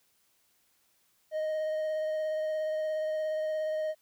triangle tone with vibrato, 622.3 Hz, D#5, in tune, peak -27 dBFS, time 1.31-3.95 s, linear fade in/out 50 ms, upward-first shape sine, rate 17 Hz, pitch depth 12 cents each way, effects white hiss -70 dBFS RMS until 4.01 s

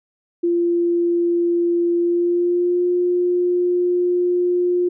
sine tone with pitch glide, 344.5 to 355.4 Hz, F4 to F4, -24 to +30 cents, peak -15 dBFS, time 0.43-4.89 s, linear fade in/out 10 ms, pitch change +54 cents, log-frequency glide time 1.97-2.86 s, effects none

